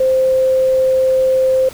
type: tone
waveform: sine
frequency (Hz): 522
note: C5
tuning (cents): -4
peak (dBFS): -10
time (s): 0-1.69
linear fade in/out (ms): 5
effects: pink hiss -36 dBFS RMS until 1.73 s